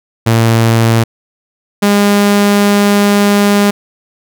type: tone pair in turn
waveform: sawtooth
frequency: 114.2 / 203.5 Hz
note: A#2 / G#3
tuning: -35 / -35 cents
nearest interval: minor seventh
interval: 1000 cents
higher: second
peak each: -3 dBFS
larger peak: neither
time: 0.26-1.04 / 1.82-3.71 s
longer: second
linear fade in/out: 10 ms
effects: none